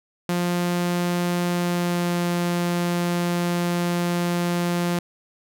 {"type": "tone with pitch glide", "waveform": "sawtooth", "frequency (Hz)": [175.6, 174.29], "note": ["F3", "F3"], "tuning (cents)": [10, -3], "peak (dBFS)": -17, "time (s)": [0.29, 4.99], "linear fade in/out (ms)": 2, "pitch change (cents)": -13, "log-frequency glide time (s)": [1.46, 2.24], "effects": []}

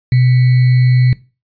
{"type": "tone with sample-and-hold", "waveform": "sine", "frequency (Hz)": 125.9, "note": "B2", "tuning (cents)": 34, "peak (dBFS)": -7, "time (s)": [0.12, 1.13], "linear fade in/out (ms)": 2, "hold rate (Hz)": 2100, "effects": ["noise-tail reverb RT60 0.3 s tail -19 dB re dry", "resampled to 11025 Hz"]}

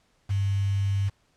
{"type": "tone with quantisation", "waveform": "sine", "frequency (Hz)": 98.9, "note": "G2", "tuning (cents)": 16, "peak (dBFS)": -22, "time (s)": [0.29, 1.1], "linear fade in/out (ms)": 20, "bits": 7, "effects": ["pink hiss -67 dBFS RMS until 1.36 s", "low-pass 8000 Hz 12 dB/octave"]}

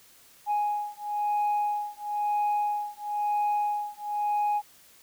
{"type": "beating tone pair", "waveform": "sine", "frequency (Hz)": [830.6, 831.6], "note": ["G#5", "G#5"], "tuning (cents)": [0, 2], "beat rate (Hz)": 1, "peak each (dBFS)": -27, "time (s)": [0.46, 4.62], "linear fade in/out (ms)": 50, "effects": ["tanh soft clip ceiling -21 dBFS", "white hiss -56 dBFS RMS until 5.02 s"]}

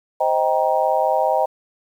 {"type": "chord", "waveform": "sine", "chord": "C minor seventh", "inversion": "none", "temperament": "just", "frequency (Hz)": [523.3, 627.9, 784.9, 941.9], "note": ["C5", "Eb5", "G5", "Bb5"], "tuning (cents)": [0, 16, 2, 18], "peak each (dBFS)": [-22, -20, -20, -23], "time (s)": [0.2, 1.46], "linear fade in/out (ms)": 10, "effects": ["8-bit"]}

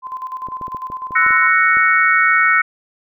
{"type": "tone with tremolo", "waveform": "sine", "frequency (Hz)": 1031, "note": "C6", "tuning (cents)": -26, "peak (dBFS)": -22, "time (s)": [0.02, 1.53], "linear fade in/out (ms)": 50, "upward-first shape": "square", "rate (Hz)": 10, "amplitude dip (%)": 60}
{"type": "clicks", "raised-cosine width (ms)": 2, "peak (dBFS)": -21, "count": 9, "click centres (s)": [0.486, 0.613, 0.681, 0.747, 0.901, 1.108, 1.264, 1.307, 1.77]}
{"type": "chord", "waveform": "sine", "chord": "F# dominant seventh", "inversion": "third", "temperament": "equal", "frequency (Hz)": [1318.5, 1480, 1864.7, 2217], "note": ["E6", "F#6", "A#6", "C#7"], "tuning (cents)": [0, 0, 0, 0], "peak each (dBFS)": -16, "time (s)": [1.15, 2.62], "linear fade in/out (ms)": 10}
{"effects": []}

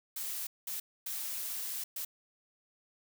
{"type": "noise bursts at uneven times", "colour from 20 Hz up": "blue", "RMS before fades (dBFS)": -38, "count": 4, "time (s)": [[0.16, 0.47], [0.67, 0.8], [1.06, 1.84], [1.96, 2.05]], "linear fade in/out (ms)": 5, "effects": []}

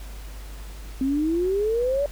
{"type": "exponential sweep", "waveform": "sine", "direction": "up", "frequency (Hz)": [259.5, 585], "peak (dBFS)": -20, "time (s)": [1.01, 2.06], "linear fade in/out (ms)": 2, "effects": ["added 50 Hz sine -35 dBFS peak until 2.11 s", "pink hiss -46 dBFS RMS until 2.11 s"]}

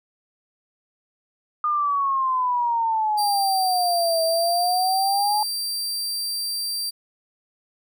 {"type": "exponential two-way sweep", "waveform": "sine", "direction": "down then up", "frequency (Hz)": [1222, 648, 850], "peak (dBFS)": -19, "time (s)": [1.64, 5.43], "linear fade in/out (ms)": 2, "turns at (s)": 4.23}
{"type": "tone", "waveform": "sawtooth", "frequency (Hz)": 4700, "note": "D8", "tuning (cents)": 1, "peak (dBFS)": -22, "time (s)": [3.17, 6.91], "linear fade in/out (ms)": 20}
{"effects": []}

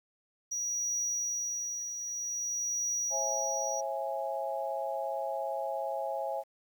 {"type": "tone with tremolo", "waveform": "triangle", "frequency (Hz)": 5790, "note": "F#8", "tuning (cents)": -38, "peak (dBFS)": -28, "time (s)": [0.51, 3.81], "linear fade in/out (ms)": 10, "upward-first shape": "triangle", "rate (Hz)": 0.52, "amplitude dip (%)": 55}
{"type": "chord", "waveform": "sine", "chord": "C# minor", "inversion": "none", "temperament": "equal with one note detuned", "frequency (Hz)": [542, 659.3, 830.6], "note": ["C#5", "E5", "G#5"], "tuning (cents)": [-39, 0, 0], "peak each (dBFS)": -36, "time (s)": [3.1, 6.44], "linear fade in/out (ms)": 50}
{"effects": ["10-bit"]}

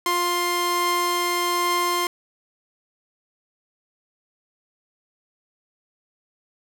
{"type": "tone pair together", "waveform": "sawtooth", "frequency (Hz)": [351.4, 1053], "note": ["F4", "C6"], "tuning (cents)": [11, 11], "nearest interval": "octave + perfect fifth", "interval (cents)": 1900, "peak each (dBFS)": [-22, -18], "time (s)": [0.06, 2.07], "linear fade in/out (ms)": 2, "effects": []}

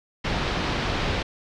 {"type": "low-pass noise", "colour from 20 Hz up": "pink", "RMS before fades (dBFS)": -26, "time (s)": [0.24, 1.23], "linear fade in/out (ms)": 10, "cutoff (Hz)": 4500, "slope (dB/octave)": 24, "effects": []}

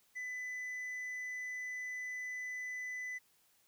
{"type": "tone with tanh clipping", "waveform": "sine", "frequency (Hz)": 2000, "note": "B6", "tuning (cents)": 21, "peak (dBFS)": -40, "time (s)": [0.15, 3.19], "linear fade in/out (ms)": 20, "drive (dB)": 4, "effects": ["white hiss -71 dBFS RMS until 3.67 s"]}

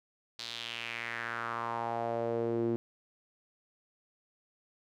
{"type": "tone with band-pass filter sweep", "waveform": "sawtooth", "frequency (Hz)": 116.54, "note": "A#2", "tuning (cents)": 0, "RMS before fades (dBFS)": -35, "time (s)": [0.39, 2.76], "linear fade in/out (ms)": 0, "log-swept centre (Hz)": [4300, 310], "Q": 3.4, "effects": []}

